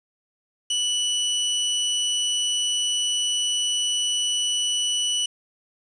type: tone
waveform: sawtooth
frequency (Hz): 2960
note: F#7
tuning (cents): 0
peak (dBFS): -18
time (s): 0.7-5.26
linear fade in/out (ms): 5
effects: resampled to 22050 Hz + 8-bit